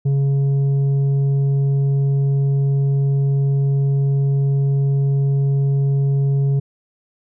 sine tone with tanh clipping, 138.59 Hz, C#3, in tune, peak -15 dBFS, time 0.05-6.6 s, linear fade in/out 10 ms, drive 5 dB, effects none

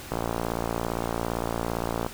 click train, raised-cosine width 1 ms, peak -13 dBFS, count 113, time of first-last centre 0.12-2.064 s, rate 57.6 Hz, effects pink hiss -41 dBFS RMS until 2.13 s

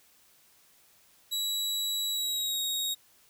sawtooth tone with pitch glide, 3900 to 3767 Hz, B7 to A#7, -23 to +17 cents, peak -26 dBFS, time 1.31-2.95 s, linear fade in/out 20 ms, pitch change -60 cents, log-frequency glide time 2.13-2.6 s, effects white hiss -62 dBFS RMS until 3.29 s

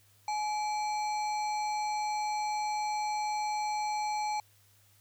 harmonic tone with a mistuned harmonic, 846 Hz, G#5, 32 cents sharp, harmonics 1 / 3 / 5 / 7 / 9, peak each -30 / -42 / -44 / -48 / -50 dBFS, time 0.28-4.4 s, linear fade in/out 2 ms, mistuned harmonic 3, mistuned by -150 cents, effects added 101 Hz sine -65 dBFS peak until 5 s + white hiss -65 dBFS RMS until 5 s

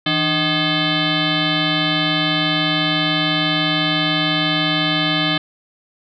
sine tone with frequency modulation, 1693 Hz, G#6, 33 cents sharp, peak -15 dBFS, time 0.06-5.38 s, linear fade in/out 5 ms, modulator 464 Hz, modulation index 4.6, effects none

